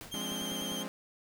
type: noise with exponential decay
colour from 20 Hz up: pink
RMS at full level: -43 dBFS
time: 0.01-0.4 s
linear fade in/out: 0 ms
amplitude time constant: 83 ms
type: tone with vibrato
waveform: sawtooth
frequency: 3168 Hz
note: G7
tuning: 18 cents sharp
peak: -34 dBFS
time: 0.11-0.84 s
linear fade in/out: 20 ms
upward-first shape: square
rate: 10 Hz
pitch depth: 18 cents each way
type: chord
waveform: sawtooth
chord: D half-diminished seventh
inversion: first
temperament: equal with one note detuned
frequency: 174.61 / 207.7 / 261.6 / 288.1 Hz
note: F3 / Ab3 / C4 / D4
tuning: 0 / 0 / 0 / -33 cents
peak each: -40 / -37 / -39 / -41 dBFS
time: 0.14-0.88 s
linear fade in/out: 0 ms
type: click train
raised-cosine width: 2 ms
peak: -34 dBFS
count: 5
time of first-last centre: 0.32-0.72 s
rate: 10 Hz
effects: none

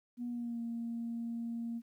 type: tone with pitch glide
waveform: sine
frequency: 241.7 to 232.7 Hz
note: B3 to A#3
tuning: -37 to -3 cents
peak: -35 dBFS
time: 0.17-1.82 s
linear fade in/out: 50 ms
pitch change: -66 cents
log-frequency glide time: 0.28-0.6 s
effects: tanh soft clip ceiling -31 dBFS + 12-bit

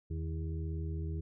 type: harmonic tone with a mistuned harmonic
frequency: 81.2 Hz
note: E2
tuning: 26 cents flat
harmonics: 1 / 2 / 4 / 5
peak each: -35 / -41 / -47 / -49 dBFS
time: 0.1-1.21 s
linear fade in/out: 10 ms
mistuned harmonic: 2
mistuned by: -56 cents
effects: none

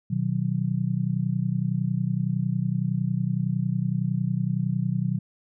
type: chord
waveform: sine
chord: B major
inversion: none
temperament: just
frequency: 123.47 / 154.34 / 185.21 Hz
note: B2 / D#3 / F#3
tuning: 0 / -14 / +2 cents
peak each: -27 dBFS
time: 0.1-5.19 s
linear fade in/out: 10 ms
effects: none

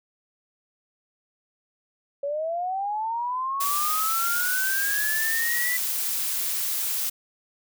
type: linear sweep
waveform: sine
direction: up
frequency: 554.4 to 1989 Hz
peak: -25 dBFS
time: 2.23-5.77 s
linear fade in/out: 5 ms
type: noise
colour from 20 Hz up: blue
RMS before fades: -27 dBFS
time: 3.6-7.1 s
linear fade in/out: 10 ms
effects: none

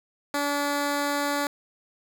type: tone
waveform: 10% pulse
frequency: 287.3 Hz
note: D4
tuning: 38 cents flat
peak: -16 dBFS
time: 0.34-1.47 s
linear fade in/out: 2 ms
effects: none

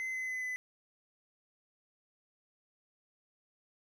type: tone with pitch steps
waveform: triangle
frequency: 2052 / 2038 / 2024 / 2010 Hz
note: C7 / C7 / B6 / B6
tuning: -34 / -46 / +42 / +30 cents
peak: -33 dBFS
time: 0-0.56 s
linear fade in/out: 0 ms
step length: 140 ms
effects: 12-bit

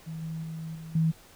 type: tone with level steps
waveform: sine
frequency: 161.2 Hz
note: E3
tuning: 38 cents flat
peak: -34 / -32 / -34 / -39 / -21 dBFS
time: 0.06-1.12 s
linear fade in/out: 20 ms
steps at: 0.22 / 0.43 / 0.75 / 0.95 s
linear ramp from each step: 5 ms
effects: pink hiss -54 dBFS RMS until 1.35 s

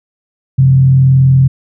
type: tone with frequency modulation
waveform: sine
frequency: 132.8 Hz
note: C3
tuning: 26 cents sharp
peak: -4 dBFS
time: 0.58-1.48 s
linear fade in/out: 10 ms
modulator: 40.9 Hz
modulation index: 0.32
effects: none

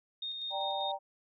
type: tone with tremolo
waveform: sine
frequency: 3688 Hz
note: A#7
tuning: 19 cents flat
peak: -35 dBFS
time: 0.22-0.92 s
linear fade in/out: 5 ms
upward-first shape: square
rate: 5.1 Hz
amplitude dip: 30%
type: chord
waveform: sine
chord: G minor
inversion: second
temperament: equal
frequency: 587.3 / 784 / 932.3 Hz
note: D5 / G5 / Bb5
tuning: 0 / 0 / 0 cents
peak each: -38 / -35 / -39 dBFS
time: 0.5-0.99 s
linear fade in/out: 50 ms
effects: none

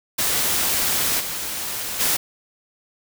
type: noise with level steps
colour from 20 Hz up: white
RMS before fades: -21 / -28 / -20 dBFS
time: 0.18-2.17 s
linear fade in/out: 10 ms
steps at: 1.19 / 1.99 s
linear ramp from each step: 20 ms
effects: none

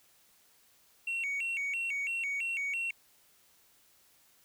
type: tone with vibrato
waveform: sine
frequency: 2470 Hz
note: D#7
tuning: 13 cents flat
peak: -29 dBFS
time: 1.07-2.91 s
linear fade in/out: 5 ms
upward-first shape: square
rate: 3 Hz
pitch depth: 170 cents each way
effects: tanh soft clip ceiling -30 dBFS + white hiss -65 dBFS RMS until 4.44 s

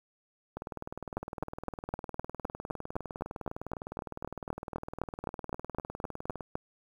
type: two click trains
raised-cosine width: 1 ms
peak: -18 / -24 dBFS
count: 22 / 116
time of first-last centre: 1.17-6.555 / 0.57-6.408 s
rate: 3.9 / 19.7 Hz
effects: 9-bit

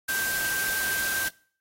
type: tone in noise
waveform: sine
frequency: 1570 Hz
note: G6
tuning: 2 cents sharp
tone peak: -27 dBFS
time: 0.08-1.29 s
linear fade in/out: 10 ms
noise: white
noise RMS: -31 dBFS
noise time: 0.08-1.29 s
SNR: +1 dB
effects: noise-tail reverb RT60 0.5 s tail -23 dB re dry + AAC 48 kbps

